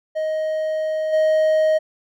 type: tone with level steps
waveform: triangle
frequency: 626 Hz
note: D#5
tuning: 10 cents sharp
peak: -18 / -12 dBFS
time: 0.15-1.79 s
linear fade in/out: 20 ms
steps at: 1.12 s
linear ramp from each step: 20 ms
effects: none